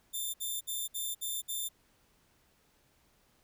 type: tone bursts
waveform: 5% pulse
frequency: 3573 Hz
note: A7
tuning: 26 cents sharp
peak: -26 dBFS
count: 6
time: 0.13-1.69 s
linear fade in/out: 20 ms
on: 210 ms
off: 60 ms
effects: pink hiss -69 dBFS RMS until 3.43 s